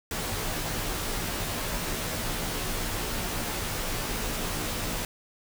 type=noise with comb filter; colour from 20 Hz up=pink; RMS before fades=-31 dBFS; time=0.11-5.05 s; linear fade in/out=2 ms; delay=15 ms; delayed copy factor=-0.75; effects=none